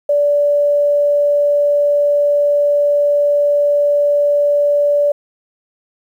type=tone; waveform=sine; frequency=580 Hz; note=D5; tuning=22 cents flat; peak=-10 dBFS; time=0.09-5.12 s; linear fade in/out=5 ms; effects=8-bit